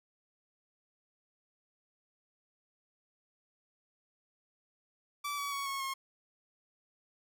sawtooth tone with pitch steps, 1158 / 1137.4 / 1117.3 / 1097.4 / 1078 Hz, D6 / C#6 / C#6 / C#6 / C#6, -25 / +44 / +13 / -18 / -49 cents, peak -31 dBFS, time 5.24-5.94 s, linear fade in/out 10 ms, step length 140 ms, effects none

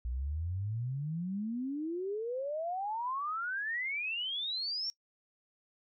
sine exponential sweep, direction up, 58 to 5588 Hz, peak -33 dBFS, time 0.05-4.9 s, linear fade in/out 0 ms, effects noise-tail reverb RT60 0.1 s tail -21 dB re dry

